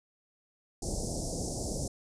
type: band-stop noise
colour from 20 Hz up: pink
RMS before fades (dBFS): -34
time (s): 0.82-1.88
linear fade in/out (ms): 5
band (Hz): 730 to 5100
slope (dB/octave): 48
effects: resampled to 22050 Hz